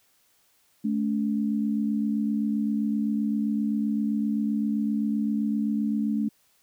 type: tone pair together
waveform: sine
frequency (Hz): 215.7 / 283.4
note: A3 / C#4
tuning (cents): -34 / +38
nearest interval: perfect fourth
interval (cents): 472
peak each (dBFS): -24 / -29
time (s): 0.84-6.29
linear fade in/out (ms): 10
effects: white hiss -65 dBFS RMS until 6.62 s